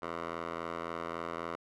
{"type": "tone with band-pass filter", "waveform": "10% pulse", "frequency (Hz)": 83.7, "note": "E2", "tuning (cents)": 27, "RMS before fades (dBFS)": -39, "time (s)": [0.02, 1.56], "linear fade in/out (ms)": 5, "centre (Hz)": 1000, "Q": 1.4, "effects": []}